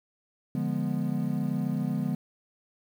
triangle chord, D diminished seventh, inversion none, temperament equal with one note detuned, 146.83 / 174.61 / 207.7 / 246.1 Hz, D3 / F3 / Ab3 / Cb4, 0 / 0 / 0 / -6 cents, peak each -30 dBFS, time 0.55-2.15 s, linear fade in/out 2 ms, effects 9-bit

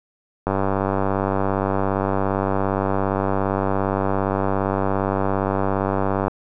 click train, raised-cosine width 1 ms, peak -7 dBFS, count 567, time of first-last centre 0.47-6.281 s, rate 97.4 Hz, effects none

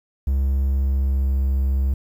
triangle tone with pitch glide, 67.7 to 67.12 Hz, C#2 to C2, -40 to +45 cents, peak -15 dBFS, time 0.27-1.94 s, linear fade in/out 5 ms, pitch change -15 cents, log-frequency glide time 0.67-1.38 s, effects 9-bit

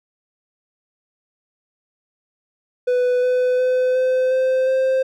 triangle tone with pitch steps, 496.6 / 502.1 / 507.6 / 513.2 / 518.9 / 524.6 Hz, B4 / B4 / B4 / C5 / C5 / C5, +9 / +29 / +47 / -34 / -14 / +4 cents, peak -13 dBFS, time 2.87-5.03 s, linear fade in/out 10 ms, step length 360 ms, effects none

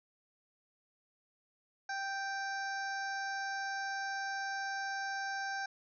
harmonic tone, 784 Hz, G5, in tune, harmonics 1 / 2 / 3 / 5 / 6 / 7 / 8, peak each -39 / -38 / -53 / -56 / -54 / -49 / -54 dBFS, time 1.89-5.66 s, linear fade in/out 5 ms, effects none

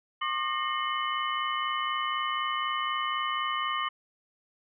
sine tone cluster, 1082 / 1206 / 1847 / 2139 / 2994 Hz, C#6 / D6 / A#6 / C7 / F#7, -42 / +46 / -16 / +38 / +20 cents, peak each -33 / -31 / -37 / -38 / -35 dBFS, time 0.21-3.89 s, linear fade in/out 10 ms, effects none

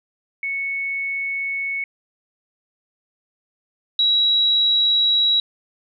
sine tone pair in turn, 2211 / 3879 Hz, C#7 / B7, -5 / -32 cents, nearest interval minor seventh, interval 973 cents, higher second, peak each -22 / -14 dBFS, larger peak second, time 0.43-1.84 / 3.99-5.4 s, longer neither, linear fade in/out 2 ms, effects none

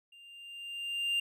triangle tone with level ramp, 2794 Hz, F7, in tune, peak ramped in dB -52 to -25 dBFS, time 0.12-1.2 s, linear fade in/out 5 ms, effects none

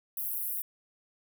pink high-pass noise, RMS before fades -34 dBFS, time 0.17-0.62 s, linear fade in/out 2 ms, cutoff 11000 Hz, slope 48 dB/octave, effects none

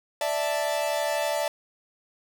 45% pulse chord, D suspended second, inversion none, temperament equal, 587.3 / 659.3 / 880 Hz, D5 / E5 / A5, 0 / 0 / 0 cents, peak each -28 / -29 / -31 dBFS, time 0.21-1.48 s, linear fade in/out 2 ms, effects none

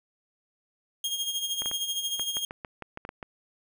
sawtooth tone with tremolo, 3243 Hz, G#7, 42 cents flat, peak -23 dBFS, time 1.04-2.45 s, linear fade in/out 2 ms, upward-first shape sine, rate 13 Hz, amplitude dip 60%
clicks, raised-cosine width 0.5 ms, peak -22 dBFS, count 12, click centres 1.62 / 1.659 / 1.714 / 2.196 / 2.369 / 2.509 / 2.648 / 2.823 / 2.974 / 3.051 / 3.091 / 3.228 s
effects none

